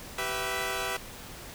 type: chord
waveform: 10% pulse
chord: E minor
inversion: first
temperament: equal with one note detuned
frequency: 386.8 / 493.9 / 659.3 Hz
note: G4 / B4 / E5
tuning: -23 / 0 / 0 cents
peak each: -26 dBFS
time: 0.18-0.97 s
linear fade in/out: 5 ms
effects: pink hiss -44 dBFS RMS until 1.54 s